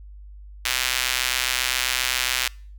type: tone with high-pass filter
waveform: sawtooth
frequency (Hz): 127.4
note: C3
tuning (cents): -46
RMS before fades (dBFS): -24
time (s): 0.65-2.48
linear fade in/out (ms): 5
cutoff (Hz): 2300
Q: 1
effects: noise-tail reverb RT60 0.5 s tail -26 dB re dry + added 50 Hz sine -39 dBFS peak until 2.78 s